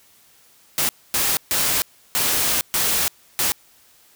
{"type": "noise bursts at uneven times", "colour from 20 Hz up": "white", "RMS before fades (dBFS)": -20, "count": 6, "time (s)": [[0.78, 0.89], [1.14, 1.37], [1.51, 1.82], [2.15, 2.61], [2.74, 3.08], [3.39, 3.52]], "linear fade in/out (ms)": 0, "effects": ["white hiss -54 dBFS RMS until 4.15 s"]}